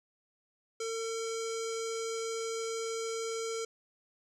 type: tone with low-pass filter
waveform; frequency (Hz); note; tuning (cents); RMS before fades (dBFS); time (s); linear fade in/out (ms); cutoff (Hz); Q
square; 452.2; A4; +47; -36; 0.8-3.65; 5; 7000; 3.7
effects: 12-bit